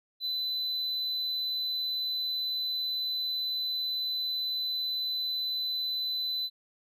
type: tone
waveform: triangle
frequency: 4011 Hz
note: B7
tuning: 26 cents sharp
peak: -28 dBFS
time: 0.2-6.5 s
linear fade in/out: 50 ms
effects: none